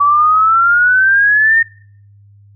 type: exponential sweep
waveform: sine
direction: up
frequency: 1139 to 1841 Hz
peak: -7 dBFS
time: 0-1.63 s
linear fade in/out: 10 ms
effects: noise-tail reverb RT60 0.6 s tail -25 dB re dry + added 101 Hz sine -41 dBFS peak until 2.55 s